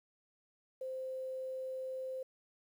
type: tone with quantisation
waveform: sine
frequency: 521 Hz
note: C5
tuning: 7 cents flat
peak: -38 dBFS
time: 0.81-2.23 s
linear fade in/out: 5 ms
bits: 11
effects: none